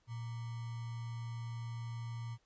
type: tone with sample-and-hold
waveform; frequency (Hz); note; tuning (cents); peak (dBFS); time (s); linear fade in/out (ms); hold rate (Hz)
sine; 116.54; A#2; 0; -39; 0.07-2.38; 50; 1050
effects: pink hiss -75 dBFS RMS until 2.45 s + resampled to 16000 Hz